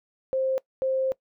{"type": "tone pair in turn", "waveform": "sine", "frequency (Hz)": [527, 527], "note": ["C5", "C5"], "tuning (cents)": [12, 12], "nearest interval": "unison", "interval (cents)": 0, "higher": "neither", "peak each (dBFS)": -22, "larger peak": "neither", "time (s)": [[0.33, 0.58], [0.82, 1.12]], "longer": "second", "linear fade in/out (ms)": 0, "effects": ["noise-tail reverb RT60 0.1 s tail -22 dB re dry"]}